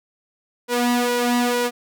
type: tone with flanger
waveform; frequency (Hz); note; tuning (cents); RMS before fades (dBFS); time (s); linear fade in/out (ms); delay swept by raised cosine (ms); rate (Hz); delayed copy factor
sawtooth; 242.9; B3; -29; -20; 0.68-1.71; 50; 2 to 3.1; 2.2; +0.65
effects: none